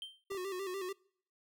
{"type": "tone with exponential decay", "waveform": "triangle", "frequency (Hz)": 3136, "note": "G7", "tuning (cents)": 0, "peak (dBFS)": -37, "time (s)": [0.02, 0.24], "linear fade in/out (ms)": 1, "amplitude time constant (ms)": 47}
{"type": "tone with vibrato", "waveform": "square", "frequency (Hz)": 378.5, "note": "F#4", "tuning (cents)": 39, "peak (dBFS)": -38, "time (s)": [0.3, 0.93], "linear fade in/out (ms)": 10, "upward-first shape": "square", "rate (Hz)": 6.8, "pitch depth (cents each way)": 65}
{"type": "clicks", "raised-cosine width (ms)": 1, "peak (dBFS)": [-39, -42], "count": 2, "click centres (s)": [0.318, 0.348]}
{"effects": ["noise-tail reverb RT60 0.6 s tail -25 dB re dry"]}